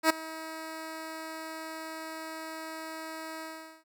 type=tone with ADSR envelope; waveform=10% pulse; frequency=319.6 Hz; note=D#4; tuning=47 cents sharp; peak=-10 dBFS; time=0.03-3.84 s; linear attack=69 ms; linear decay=9 ms; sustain=-20 dB; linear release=420 ms; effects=none